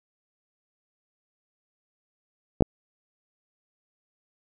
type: clicks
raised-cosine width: 2 ms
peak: -5 dBFS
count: 2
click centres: 2.608 / 2.623 s
effects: none